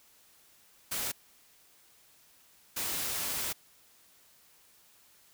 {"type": "noise bursts at uneven times", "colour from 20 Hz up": "white", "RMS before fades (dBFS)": -34, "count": 2, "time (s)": [[0.91, 1.12], [2.76, 3.53]], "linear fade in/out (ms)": 10, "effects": ["white hiss -62 dBFS RMS until 5.33 s"]}